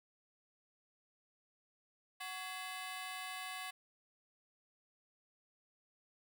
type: ring-modulated tone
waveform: 15% pulse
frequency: 932.3 Hz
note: A#5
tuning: in tune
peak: -33 dBFS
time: 2.2-3.71 s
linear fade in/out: 10 ms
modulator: 189 Hz
effects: none